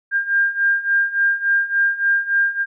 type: beating tone pair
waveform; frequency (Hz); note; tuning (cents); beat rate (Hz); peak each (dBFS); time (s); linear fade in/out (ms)
sine; 1600 / 1603.5; G6 / G6; +35 / +39; 3.5; -20 / -17; 0.11-2.66; 50
effects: none